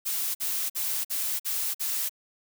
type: noise bursts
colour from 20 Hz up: blue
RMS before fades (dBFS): -29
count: 6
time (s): 0.05-2.095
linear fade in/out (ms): 20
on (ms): 300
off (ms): 49
effects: none